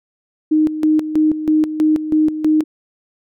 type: tone with tremolo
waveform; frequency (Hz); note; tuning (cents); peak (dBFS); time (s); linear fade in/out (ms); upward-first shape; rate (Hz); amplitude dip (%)
sine; 309.4; D#4; -10; -10; 0.51-2.64; 10; square; 3.1; 70
effects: none